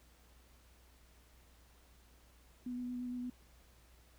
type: tone with vibrato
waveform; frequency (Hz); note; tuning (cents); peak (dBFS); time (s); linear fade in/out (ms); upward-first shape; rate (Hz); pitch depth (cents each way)
sine; 246.9; B3; 0; -38; 2.66-3.3; 5; square; 8.7; 11
effects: added 60 Hz sine -63 dBFS peak until 4.18 s + pink hiss -67 dBFS RMS until 4.18 s